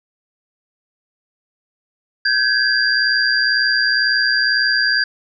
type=tone cluster; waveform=sine; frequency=1553 / 1675 / 4757 Hz; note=G6 / G#6 / D8; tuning=-17 / +14 / +21 cents; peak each=-18 dBFS; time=2.25-5.04 s; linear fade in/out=5 ms; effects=none